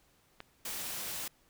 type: click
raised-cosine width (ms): 0.3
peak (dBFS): -27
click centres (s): 0.404
type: noise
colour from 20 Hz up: white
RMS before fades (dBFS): -39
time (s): 0.65-1.28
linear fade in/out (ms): 5
effects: pink hiss -68 dBFS RMS until 1.49 s